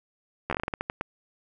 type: slowing click train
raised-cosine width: 0.5 ms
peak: -13 dBFS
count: 12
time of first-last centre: 0.5-1.011 s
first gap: 12 ms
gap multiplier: 1.25
effects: none